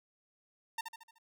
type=tone with echo; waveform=sawtooth; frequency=910 Hz; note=A#5; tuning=42 cents flat; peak=-30 dBFS; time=0.78-0.81 s; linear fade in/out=5 ms; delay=75 ms; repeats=5; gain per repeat=-6 dB; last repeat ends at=1.185 s; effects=none